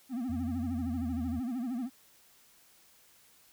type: tone with vibrato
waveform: triangle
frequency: 246.9 Hz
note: B3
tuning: in tune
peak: -30 dBFS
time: 0.09-1.9 s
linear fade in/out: 50 ms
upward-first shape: sine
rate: 13 Hz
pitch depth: 140 cents each way
type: tone with pitch glide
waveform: sine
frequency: 87.31 to 82.74 Hz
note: F2 to E2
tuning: 0 to +7 cents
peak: -36 dBFS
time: 0.29-1.4 s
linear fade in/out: 10 ms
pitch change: -93 cents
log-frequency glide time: 0.6-1.16 s
effects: white hiss -62 dBFS RMS until 3.52 s